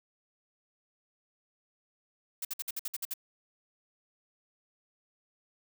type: noise bursts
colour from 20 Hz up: blue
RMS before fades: -35 dBFS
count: 9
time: 2.42-3.138 s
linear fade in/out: 5 ms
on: 30 ms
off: 56 ms
effects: none